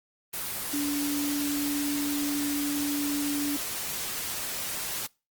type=tone in noise; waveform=sine; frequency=288.4 Hz; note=D4; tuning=31 cents flat; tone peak=-27 dBFS; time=0.73-3.57 s; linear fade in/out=10 ms; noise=white; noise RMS=-33 dBFS; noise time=0.33-5.07 s; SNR=+3 dB; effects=noise-tail reverb RT60 0.3 s tail -25 dB re dry + Opus 24 kbps